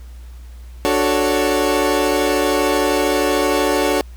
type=chord; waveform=30% pulse; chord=D major seventh; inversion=none; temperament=equal; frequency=293.7 / 370 / 440 / 554.4 Hz; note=D4 / F#4 / A4 / C#5; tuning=0 / 0 / 0 / 0 cents; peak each=-18 dBFS; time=0.85-4.01 s; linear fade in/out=0 ms; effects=added 60 Hz sine -33 dBFS peak until 4.16 s + pink hiss -51 dBFS RMS until 4.16 s